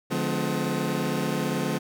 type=chord; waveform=25% pulse; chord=D diminished seventh; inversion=none; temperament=just; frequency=146.83 / 176.2 / 211.4 / 253.7 Hz; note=D3 / F3 / Ab3 / Cb4; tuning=0 / +16 / +31 / +47 cents; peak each=-27 dBFS; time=0.1-1.79 s; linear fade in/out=20 ms; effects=none